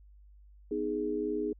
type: chord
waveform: sine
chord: G# minor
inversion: first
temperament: just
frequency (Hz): 249.2 / 311.5 / 415.3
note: B3 / D#4 / G#4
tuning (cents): +16 / +2 / 0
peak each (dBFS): -38 / -34 / -32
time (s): 0.71-1.53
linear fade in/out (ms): 5
effects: added 50 Hz sine -53 dBFS peak until 1.59 s